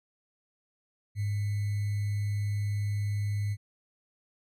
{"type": "tone with sample-and-hold", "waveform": "sine", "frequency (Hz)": 102.8, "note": "G#2", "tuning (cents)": -17, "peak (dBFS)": -27, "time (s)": [1.15, 3.57], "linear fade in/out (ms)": 50, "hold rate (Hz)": 2100, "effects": ["resampled to 32000 Hz"]}